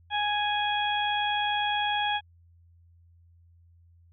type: harmonic tone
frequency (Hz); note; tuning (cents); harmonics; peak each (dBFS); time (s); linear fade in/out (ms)
830.6; G#5; 0; 1 / 2 / 3 / 4; -27 / -32 / -35 / -31; 0.1-2.21; 50
effects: added 85 Hz sine -55 dBFS peak until 4.12 s